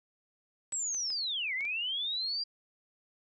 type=linear two-way sweep; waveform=sine; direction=down then up; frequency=7910 to 1967 to 4811 Hz; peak=-31 dBFS; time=0.72-2.44 s; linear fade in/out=10 ms; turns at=1.54 s
type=clicks; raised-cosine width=0.2 ms; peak=-32 dBFS; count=5; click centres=0.723 / 0.946 / 1.104 / 1.608 / 1.652 s
effects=none